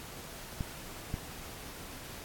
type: clicks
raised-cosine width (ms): 5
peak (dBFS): -21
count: 2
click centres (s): 0.608 / 1.141
effects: pink hiss -46 dBFS RMS until 2.24 s + AAC 64 kbps